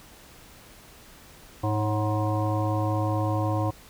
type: harmonic tone with a mistuned harmonic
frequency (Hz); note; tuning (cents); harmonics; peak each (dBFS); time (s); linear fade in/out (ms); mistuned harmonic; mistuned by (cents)
105.5; G#2; +28; 1 / 3 / 5 / 7 / 9 / 10; -25 / -30 / -32 / -33 / -35 / -35; 1.63-3.71; 10; 5; +58
effects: pink hiss -50 dBFS RMS until 3.89 s